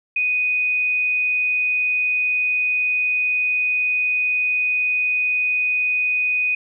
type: tone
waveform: sine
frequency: 2489 Hz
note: D#7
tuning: in tune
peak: -17 dBFS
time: 0.16-6.55 s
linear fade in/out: 5 ms
effects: none

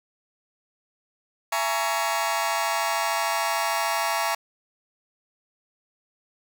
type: chord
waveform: sawtooth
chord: A# half-diminished seventh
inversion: second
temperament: just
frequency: 671.3 / 839.1 / 932.3 / 1118.8 Hz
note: E5 / G#5 / A#5 / C#6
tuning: +31 / +18 / 0 / +16 cents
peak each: -25 dBFS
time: 1.52-4.35 s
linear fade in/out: 5 ms
effects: none

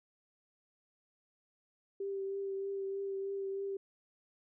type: tone with vibrato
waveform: sine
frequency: 392 Hz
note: G4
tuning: in tune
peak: -35 dBFS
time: 2-3.77 s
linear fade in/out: 5 ms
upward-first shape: triangle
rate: 3.2 Hz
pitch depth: 20 cents each way
effects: none

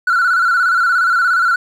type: tone with vibrato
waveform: triangle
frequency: 1422 Hz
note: F6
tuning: 31 cents sharp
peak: -8 dBFS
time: 0.07-1.56 s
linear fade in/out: 5 ms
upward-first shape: square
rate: 17 Hz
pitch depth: 66 cents each way
effects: tanh soft clip ceiling -6 dBFS

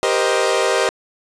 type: chord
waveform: sawtooth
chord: C minor seventh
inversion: second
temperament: equal with one note detuned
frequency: 392 / 471.3 / 523.3 / 622.3 Hz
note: G4 / Bb4 / C5 / Eb5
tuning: 0 / +19 / 0 / 0 cents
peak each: -17 dBFS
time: 0.03-0.89 s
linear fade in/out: 0 ms
effects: resampled to 22050 Hz + 8-bit

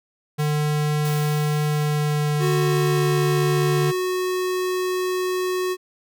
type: tone with pitch glide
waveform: square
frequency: 149.9 to 147.41 Hz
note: D3 to D3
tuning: +36 to +7 cents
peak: -20 dBFS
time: 0.38-3.92 s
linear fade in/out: 20 ms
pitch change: -29 cents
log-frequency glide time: 1.68-3.14 s
type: noise with exponential decay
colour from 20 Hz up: white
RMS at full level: -35 dBFS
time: 1.05-3.17 s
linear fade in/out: 0 ms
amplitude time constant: 460 ms
type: tone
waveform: square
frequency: 367.4 Hz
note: F#4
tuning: 12 cents flat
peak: -22 dBFS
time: 2.39-5.77 s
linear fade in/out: 50 ms
effects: none

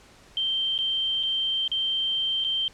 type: tone with dropouts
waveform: sine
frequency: 3136 Hz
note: G7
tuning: in tune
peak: -23 dBFS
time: 0.37-2.68 s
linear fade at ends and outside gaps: 1 ms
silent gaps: 0.779-0.788 / 1.23-1.234 / 1.678-1.716 / 2.441-2.447 s
effects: pink hiss -53 dBFS RMS until 2.73 s + low-pass 8000 Hz 12 dB/octave

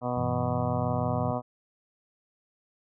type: harmonic tone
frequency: 123.47 Hz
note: B2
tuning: in tune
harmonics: 1 / 2 / 3 / 4 / 5 / 6 / 7 / 8 / 9 / 10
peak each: -34 / -33 / -45 / -36 / -33 / -34 / -44 / -38 / -40 / -43 dBFS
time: 0.01-1.42 s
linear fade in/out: 50 ms
type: chord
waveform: sine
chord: E minor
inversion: first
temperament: equal with one note detuned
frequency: 97.6 / 123.47 / 164.81 Hz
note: G2 / B2 / E3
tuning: -7 / 0 / 0 cents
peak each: -34 dBFS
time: 0.17-1.32 s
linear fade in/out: 5 ms
effects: none

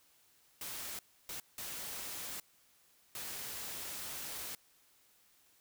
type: noise bursts at uneven times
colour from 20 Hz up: white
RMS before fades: -43 dBFS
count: 4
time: 0.61-0.99 / 1.29-1.4 / 1.58-2.4 / 3.15-4.55 s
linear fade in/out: 2 ms
effects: white hiss -68 dBFS RMS until 5.6 s

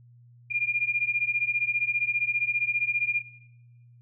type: beating tone pair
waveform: sine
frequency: 2404 / 2419 Hz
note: D7 / D#7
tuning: +40 / -49 cents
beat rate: 15 Hz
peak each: -27 dBFS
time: 0.5-3.22 s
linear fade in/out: 20 ms
effects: noise-tail reverb RT60 1.0 s tail -17 dB re dry + added 120 Hz sine -51 dBFS peak until 4.01 s

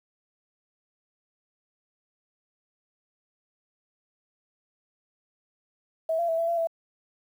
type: tone with pitch steps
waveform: sine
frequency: 648 / 683 / 655 / 668 / 680 / 662 Hz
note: E5 / F5 / E5 / E5 / F5 / E5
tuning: -30 / -39 / -11 / +23 / -46 / +7 cents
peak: -23 dBFS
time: 6.09-6.672 s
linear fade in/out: 5 ms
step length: 97 ms
effects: 9-bit

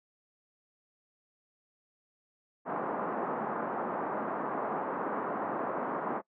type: band-pass noise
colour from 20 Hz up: white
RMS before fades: -34 dBFS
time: 2.65-6.22 s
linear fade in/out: 50 ms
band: 190 to 1200 Hz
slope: 24 dB/octave
effects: noise-tail reverb RT60 0.1 s tail -23 dB re dry + low-pass 2000 Hz 12 dB/octave

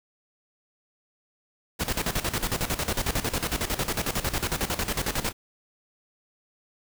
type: noise with tremolo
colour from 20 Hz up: pink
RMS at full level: -26 dBFS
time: 1.79-5.33 s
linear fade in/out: 20 ms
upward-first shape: square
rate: 11 Hz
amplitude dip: 75%
effects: none

